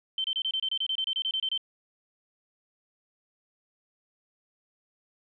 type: tone bursts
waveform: sine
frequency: 3100 Hz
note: G7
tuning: 20 cents flat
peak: -26 dBFS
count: 16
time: 0.18-1.577 s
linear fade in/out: 2 ms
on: 62 ms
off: 27 ms
effects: none